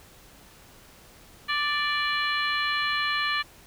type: harmonic tone with a mistuned harmonic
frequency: 587.3 Hz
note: D5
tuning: in tune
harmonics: 2 / 3 / 4 / 5 / 6 / 7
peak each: -29 / -28 / -32 / -33 / -37 / -34 dBFS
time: 1.48-3.43 s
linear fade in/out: 20 ms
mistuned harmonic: 6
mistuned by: -52 cents
effects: pink hiss -52 dBFS RMS until 3.66 s